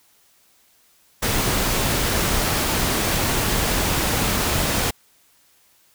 pink noise, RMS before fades -21 dBFS, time 1.22-4.91 s, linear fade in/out 10 ms, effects white hiss -58 dBFS RMS until 5.94 s

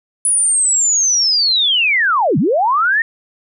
sine linear two-way sweep, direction down then up, 9956 to 130.1 to 1866 Hz, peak -11 dBFS, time 0.25-3.02 s, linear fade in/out 2 ms, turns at 2.38 s, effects none

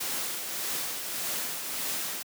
white noise with tremolo, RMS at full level -31 dBFS, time 0-2.23 s, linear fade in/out 10 ms, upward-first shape triangle, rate 1.7 Hz, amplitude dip 45%, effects high-pass 150 Hz 12 dB/octave

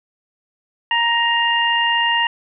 harmonic tone, 936 Hz, A#5, 7 cents sharp, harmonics 1 / 2 / 3, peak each -19 / -19 / -19 dBFS, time 0.91-2.27 s, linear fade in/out 2 ms, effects none

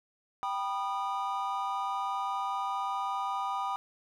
triangle chord, G augmented, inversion none, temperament just, 784 / 980 / 1225 Hz, G5 / B5 / D#6, 0 / -14 / -27 cents, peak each -33 dBFS, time 0.43-3.76 s, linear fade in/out 0 ms, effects none

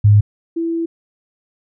sine tone pair in turn, 103.83 / 332.2 Hz, G#2 / E4, 0 / +13 cents, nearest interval octave + minor sixth, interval 2013 cents, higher second, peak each -6 / -17 dBFS, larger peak first, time 0.04-0.21 / 0.56-0.86 s, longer second, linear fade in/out 10 ms, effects none

